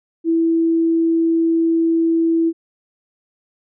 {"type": "tone", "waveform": "sine", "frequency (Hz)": 329.6, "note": "E4", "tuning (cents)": 0, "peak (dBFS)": -13, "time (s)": [0.24, 2.53], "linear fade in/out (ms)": 50, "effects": []}